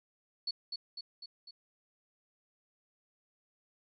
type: tone with echo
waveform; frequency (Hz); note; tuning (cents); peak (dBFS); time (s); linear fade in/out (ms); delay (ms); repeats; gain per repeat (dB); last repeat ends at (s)
sine; 4423; C#8; -5; -32; 0.47-0.51; 5; 250; 4; -4; 1.51
effects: none